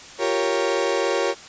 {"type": "chord", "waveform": "35% pulse", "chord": "G half-diminished seventh", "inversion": "third", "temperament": "equal", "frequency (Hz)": [349.2, 392, 466.2, 554.4], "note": ["F4", "G4", "Bb4", "Db5"], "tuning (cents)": [0, 0, 0, 0], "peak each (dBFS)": [-26, -24, -23, -23], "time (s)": [0.18, 1.35], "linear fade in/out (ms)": 50, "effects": ["white hiss -41 dBFS RMS until 1.48 s", "resampled to 16000 Hz"]}